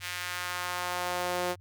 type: tone with high-pass filter sweep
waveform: sawtooth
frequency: 178.6 Hz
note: F3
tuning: 39 cents sharp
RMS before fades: -33 dBFS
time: 0-1.56 s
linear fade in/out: 50 ms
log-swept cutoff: 2100 to 440 Hz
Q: 1.3
effects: added 94 Hz sine -50 dBFS peak until 1.6 s